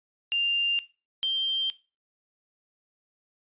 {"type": "tone pair in turn", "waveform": "sine", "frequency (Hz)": [2794, 3154], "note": ["F7", "G7"], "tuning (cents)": [0, 10], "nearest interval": "major second", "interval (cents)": 210, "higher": "second", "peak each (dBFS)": -23, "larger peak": "neither", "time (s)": [[0.32, 0.79], [1.23, 1.7]], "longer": "neither", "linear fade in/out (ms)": 0, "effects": ["noise-tail reverb RT60 0.3 s tail -17 dB re dry", "resampled to 8000 Hz"]}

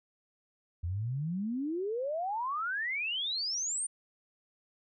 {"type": "exponential sweep", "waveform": "sine", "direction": "up", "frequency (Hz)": [81.3, 9200], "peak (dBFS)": -31, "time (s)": [0.83, 3.87], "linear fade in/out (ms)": 10, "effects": []}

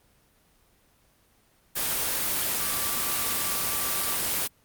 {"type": "tone in noise", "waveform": "sine", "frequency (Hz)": 1165, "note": "D6", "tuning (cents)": -14, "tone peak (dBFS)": -38, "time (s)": [2.59, 4.18], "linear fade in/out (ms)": 20, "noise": "white", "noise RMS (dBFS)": -27, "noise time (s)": [1.75, 4.48], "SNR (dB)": -14, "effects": ["pink hiss -63 dBFS RMS until 4.64 s", "Opus 24 kbps"]}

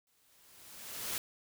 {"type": "noise with exponential growth", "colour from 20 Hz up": "white", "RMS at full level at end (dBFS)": -35, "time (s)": [0.07, 1.18], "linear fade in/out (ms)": 1, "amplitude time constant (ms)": 240, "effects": []}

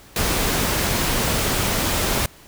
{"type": "noise", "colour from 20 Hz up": "pink", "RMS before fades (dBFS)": -21, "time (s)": [0.16, 2.26], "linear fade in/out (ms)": 2, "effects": ["pink hiss -47 dBFS RMS until 2.47 s"]}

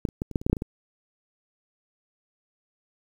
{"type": "clicks", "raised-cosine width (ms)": 3, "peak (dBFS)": [-10, -26, -14, -25, -10, -25, -9, -11, -7, -20, -16], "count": 11, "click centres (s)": [0.052, 0.088, 0.219, 0.313, 0.358, 0.415, 0.465, 0.498, 0.53, 0.568, 0.621], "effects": ["8-bit"]}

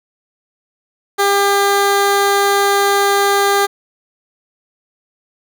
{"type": "tone", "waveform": "15% pulse", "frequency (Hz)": 400.3, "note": "G4", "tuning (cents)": 36, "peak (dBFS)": -5, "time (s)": [1.18, 3.67], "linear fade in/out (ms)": 20, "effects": []}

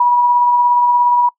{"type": "tone with tremolo", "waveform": "sine", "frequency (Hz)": 970, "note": "B5", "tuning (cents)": -31, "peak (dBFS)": -8, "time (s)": [0, 1.29], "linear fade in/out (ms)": 5, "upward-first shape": "sine", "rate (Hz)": 17, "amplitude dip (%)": 25, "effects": ["noise-tail reverb RT60 0.1 s tail -23 dB re dry"]}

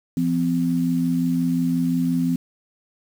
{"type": "tone pair together", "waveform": "sine", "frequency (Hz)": [170, 255.7], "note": ["F3", "C4"], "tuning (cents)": [-46, -40], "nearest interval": "perfect fifth", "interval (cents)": 706, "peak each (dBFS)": [-22, -20], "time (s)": [0.17, 2.36], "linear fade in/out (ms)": 2, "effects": ["7-bit"]}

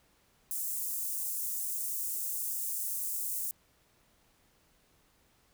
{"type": "high-pass noise", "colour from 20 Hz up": "white", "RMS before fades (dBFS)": -35, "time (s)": [0.51, 3.51], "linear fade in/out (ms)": 0, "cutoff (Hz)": 7500, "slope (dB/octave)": 24, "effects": ["pink hiss -68 dBFS RMS until 5.53 s"]}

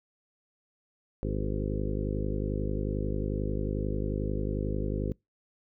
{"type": "harmonic tone with a mistuned harmonic", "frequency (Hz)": 51.2, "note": "G#1", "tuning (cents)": -24, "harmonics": [1, 2, 3, 4, 5, 6, 7, 8, 9, 10], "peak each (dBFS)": [-32, -35, -37, -38, -39, -40, -40, -41, -42, -42], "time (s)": [1.23, 5.12], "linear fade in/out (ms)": 0, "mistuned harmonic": 8, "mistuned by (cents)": -29, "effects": ["noise-tail reverb RT60 0.2 s tail -26 dB re dry"]}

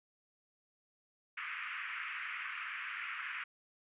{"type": "band-pass noise", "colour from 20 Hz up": "white", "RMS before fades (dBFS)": -42, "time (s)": [1.37, 3.44], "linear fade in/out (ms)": 5, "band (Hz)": [1200, 2600], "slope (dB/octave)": 48, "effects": ["resampled to 8000 Hz"]}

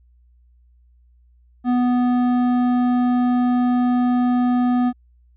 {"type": "tone with hard clipping", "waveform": "sine", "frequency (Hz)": 246.9, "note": "B3", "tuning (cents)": 0, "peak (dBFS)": -17, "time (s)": [1.64, 4.93], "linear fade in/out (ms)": 50, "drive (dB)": 10, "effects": ["added 60 Hz sine -51 dBFS peak until 5.36 s", "resampled to 8000 Hz"]}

